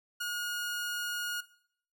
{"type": "tone", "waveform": "sawtooth", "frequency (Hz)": 1437, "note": "F6", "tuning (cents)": 49, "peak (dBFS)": -29, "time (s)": [0.2, 1.41], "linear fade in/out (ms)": 10, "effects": ["noise-tail reverb RT60 0.6 s tail -18 dB re dry"]}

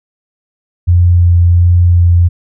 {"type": "tone with vibrato", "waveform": "sine", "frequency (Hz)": 87.31, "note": "F2", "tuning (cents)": 0, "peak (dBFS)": -4, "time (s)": [0.87, 2.29], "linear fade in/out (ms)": 20, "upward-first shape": "sine", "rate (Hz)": 1.4, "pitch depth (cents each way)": 12, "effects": []}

